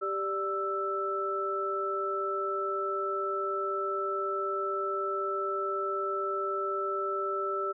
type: tone cluster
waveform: sine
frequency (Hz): 392.7 / 588 / 1322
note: G4 / D5 / E6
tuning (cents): +3 / +2 / +5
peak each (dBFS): -33 / -38 / -31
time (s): 0.01-7.73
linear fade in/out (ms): 20
effects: none